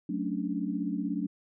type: chord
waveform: sine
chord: D major seventh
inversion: first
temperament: equal with one note detuned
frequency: 185.64 / 220 / 277.2 / 293.7 Hz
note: F#3 / A3 / C#4 / D4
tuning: +6 / 0 / 0 / 0 cents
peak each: -34 / -35 / -35 / -34 dBFS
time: 0.09-1.27 s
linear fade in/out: 5 ms
effects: none